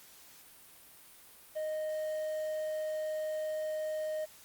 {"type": "tone with quantisation", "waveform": "triangle", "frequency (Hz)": 620, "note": "D#5", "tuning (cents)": -6, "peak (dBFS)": -31, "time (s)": [1.55, 4.26], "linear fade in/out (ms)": 20, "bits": 10, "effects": ["white hiss -56 dBFS RMS until 4.44 s", "Opus 48 kbps"]}